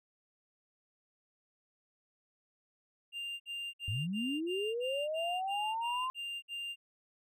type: tone bursts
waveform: triangle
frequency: 2794 Hz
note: F7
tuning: in tune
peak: -36 dBFS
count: 11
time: 3.12-6.76 s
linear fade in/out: 50 ms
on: 280 ms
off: 56 ms
type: linear sweep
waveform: sine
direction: up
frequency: 90.7 to 1046.5 Hz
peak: -33 dBFS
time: 3.88-6.1 s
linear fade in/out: 0 ms
effects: none